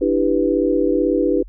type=chord; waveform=sine; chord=E minor seventh; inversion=third; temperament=equal; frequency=293.7 / 329.6 / 392 / 493.9 Hz; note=D4 / E4 / G4 / B4; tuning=0 / 0 / 0 / 0 cents; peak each=-20 dBFS; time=0.01-1.43 s; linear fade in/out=10 ms; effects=added 43 Hz sine -35 dBFS peak until 1.48 s